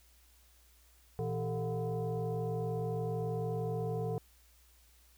sine tone with frequency modulation, 164.81 Hz, E3, in tune, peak -32 dBFS, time 1.19-4.18 s, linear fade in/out 0 ms, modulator 283 Hz, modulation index 1.6, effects added 60 Hz sine -63 dBFS peak until 5.17 s + white hiss -66 dBFS RMS until 5.17 s

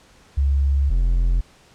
sine / triangle tone pair in turn, 69.3 / 43.14 Hz, C#2 / F1, 0 / -20 cents, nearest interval minor sixth, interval 820 cents, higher first, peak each -15 / -13 dBFS, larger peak second, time 0.37-0.9 / 0.9-1.41 s, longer first, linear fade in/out 10 ms, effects pink hiss -52 dBFS RMS until 1.74 s + low-pass 8000 Hz 12 dB/octave

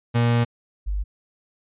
35% pulse / sine tone pair in turn, 118.4 / 49.78 Hz, A#2 / G1, +27 / +27 cents, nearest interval octave + minor third, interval 1500 cents, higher first, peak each -15 / -22 dBFS, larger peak first, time 0.14-0.45 / 0.86-1.04 s, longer first, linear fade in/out 20 ms, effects resampled to 8000 Hz

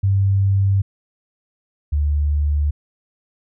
sine tone pair in turn, 98 / 73.46 Hz, G2 / D2, 0 / +1 cents, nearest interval perfect fourth, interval 499 cents, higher first, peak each -13 / -15 dBFS, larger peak first, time 0.03-0.82 / 1.92-2.71 s, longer neither, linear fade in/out 10 ms, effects none

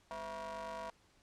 35% pulse ring-modulated tone, 151.9 Hz, D#3, 41 cents flat, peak -37 dBFS, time 0.11-0.9 s, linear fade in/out 0 ms, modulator 811 Hz, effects pink hiss -69 dBFS RMS until 1.22 s + low-pass 8000 Hz 12 dB/octave

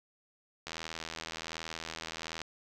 click train, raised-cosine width 0.2 ms, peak -21 dBFS, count 143, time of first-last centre 0.67-2.417 s, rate 81.3 Hz, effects none

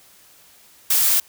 blue noise, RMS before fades -17 dBFS, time 0.9-1.2 s, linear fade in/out 5 ms, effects white hiss -51 dBFS RMS until 1.28 s

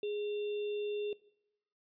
sine tone with sample-and-hold, 415.3 Hz, G#4, in tune, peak -33 dBFS, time 0.03-1.13 s, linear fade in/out 2 ms, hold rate 3150 Hz, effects noise-tail reverb RT60 0.8 s tail -21 dB re dry + resampled to 11025 Hz

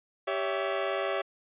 sawtooth chord, C# diminished, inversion second, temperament equal with one note detuned, 392 / 562.1 / 659.3 Hz, G4 / C#5 / E5, 0 / +24 / 0 cents, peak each -29 / -28 / -29 dBFS, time 0.27-1.22 s, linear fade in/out 10 ms, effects resampled to 8000 Hz

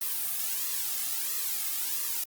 blue noise with flanger, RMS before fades -31 dBFS, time 0.01-2.24 s, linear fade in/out 5 ms, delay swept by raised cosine 1.3 to 2.12 ms, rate 1.5 Hz, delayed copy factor -0.8, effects Opus 32 kbps

